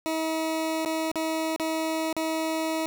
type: tone with dropouts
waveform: 20% pulse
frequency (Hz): 320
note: D#4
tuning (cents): +49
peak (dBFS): -21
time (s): 0.06-2.86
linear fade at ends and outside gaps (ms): 0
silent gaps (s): 0.849-0.859 / 1.116-1.157 / 1.562-1.598 / 2.128-2.166
effects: none